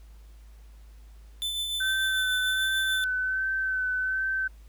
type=tone with tremolo; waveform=45% pulse; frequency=3519 Hz; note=A7; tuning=in tune; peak=-27 dBFS; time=1.42-3.04 s; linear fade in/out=0 ms; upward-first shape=triangle; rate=6.8 Hz; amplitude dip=40%
type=tone with vibrato; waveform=sine; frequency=1528 Hz; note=G6; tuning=45 cents flat; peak=-25 dBFS; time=1.8-4.48 s; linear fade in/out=10 ms; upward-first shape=sine; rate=1.3 Hz; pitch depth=24 cents each way
effects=added 53 Hz sine -46 dBFS peak until 4.68 s + pink hiss -63 dBFS RMS until 4.68 s